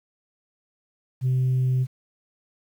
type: tone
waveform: sine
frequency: 128.7 Hz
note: C3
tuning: 28 cents flat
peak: -17 dBFS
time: 1.21-1.87 s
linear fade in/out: 50 ms
effects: tanh soft clip ceiling -17 dBFS + 9-bit